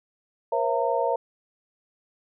sine tone cluster, 477.9 / 541 / 671 / 916 Hz, A#4 / C#5 / E5 / A#5, +43 / -42 / +31 / -31 cents, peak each -27 dBFS, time 0.52-1.16 s, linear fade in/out 5 ms, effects none

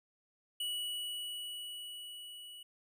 square tone with level ramp, 2938 Hz, F#7, 13 cents flat, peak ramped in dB -35 to -49 dBFS, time 0.6-2.63 s, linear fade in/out 5 ms, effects none

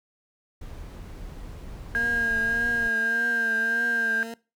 brown noise, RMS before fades -39 dBFS, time 0.61-2.88 s, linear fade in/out 5 ms
20% pulse tone with vibrato, 230 Hz, A#3, 23 cents flat, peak -29 dBFS, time 1.95-4.34 s, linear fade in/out 2 ms, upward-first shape triangle, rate 1.7 Hz, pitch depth 63 cents each way
sine tone with pitch glide, 1623 to 1593.3 Hz, G#6 to G6, -40 to +28 cents, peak -22 dBFS, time 1.95-4.23 s, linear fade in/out 0 ms, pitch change -32 cents, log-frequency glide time 2.89-3.26 s
effects noise-tail reverb RT60 0.3 s tail -22 dB re dry

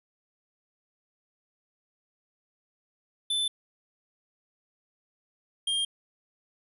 square tone pair in turn, 3520 / 3209 Hz, A7 / G7, 0 / +40 cents, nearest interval major second, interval 160 cents, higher first, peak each -26 dBFS, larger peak neither, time 3.3-3.48 / 5.67-5.85 s, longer neither, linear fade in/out 5 ms, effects resampled to 32000 Hz

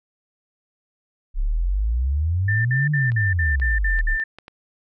sine exponential two-way sweep, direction up then down, 32.33 to 152.6 to 32.33 Hz, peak -18 dBFS, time 1.34-4.18 s, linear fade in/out 50 ms, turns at 2.91 s
sine tone bursts, 1784 Hz, A6, 23 cents sharp, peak -21 dBFS, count 8, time 2.48-4.239 s, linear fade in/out 5 ms, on 170 ms, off 57 ms
clicks, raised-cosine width 0.3 ms, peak -24 dBFS, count 6, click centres 3.119 / 3.599 / 3.99 / 4.199 / 4.386 / 4.481 s
effects none

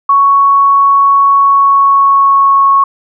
sine tone with pitch glide, 1112 to 1101.8 Hz, C#6 to C#6, +5 to -11 cents, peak -4 dBFS, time 0.09-2.84 s, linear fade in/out 5 ms, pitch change -16 cents, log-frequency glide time 1.35-2.68 s, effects none

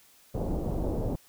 pink low-pass noise, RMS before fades -30 dBFS, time 0.34-1.16 s, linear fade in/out 10 ms, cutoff 670 Hz, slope 24 dB/octave, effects white hiss -59 dBFS RMS until 1.28 s

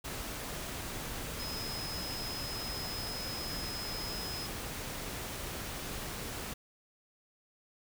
sine tone in noise, 5100 Hz, D#8, 42 cents sharp, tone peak -40 dBFS, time 1.39-4.47 s, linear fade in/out 10 ms, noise pink, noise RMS -40 dBFS, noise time 0.04-6.54 s, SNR -3 dB, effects none

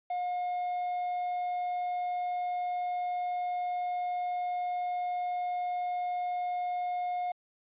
triangle tone with quantisation, 717 Hz, F5, 45 cents sharp, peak -28 dBFS, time 0.1-7.32 s, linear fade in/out 5 ms, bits 9, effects resampled to 8000 Hz

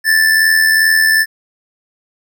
square tone with amplitude modulation, 1760 Hz, A6, in tune, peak -7 dBFS, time 0.04-1.26 s, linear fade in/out 50 ms, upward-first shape sine, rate 82.5 Hz, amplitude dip 50%, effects none

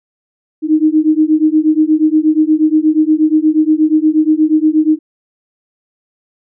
sine beating tone pair, 306.5 / 314.9 Hz, D#4 / D#4, -26 / +21 cents, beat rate 8.4 Hz, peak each -11 dBFS, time 0.62-4.99 s, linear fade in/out 50 ms, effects none

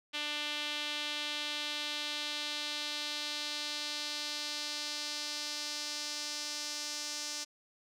sawtooth tone with band-pass filter sweep, 296.6 Hz, D4, 17 cents sharp, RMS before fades -38 dBFS, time 0.13-7.45 s, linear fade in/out 20 ms, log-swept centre 3200 to 5600 Hz, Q 2.4, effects none

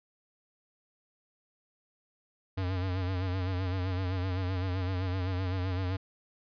square tone with vibrato, 92.5 Hz, F#2, in tune, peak -30 dBFS, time 2.57-5.97 s, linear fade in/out 10 ms, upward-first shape sine, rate 7.8 Hz, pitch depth 63 cents each way, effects resampled to 11025 Hz

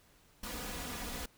pink noise with comb filter, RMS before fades -41 dBFS, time 0.43-1.26 s, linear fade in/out 5 ms, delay 4.1 ms, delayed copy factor +0.65, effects pink hiss -65 dBFS RMS until 1.37 s

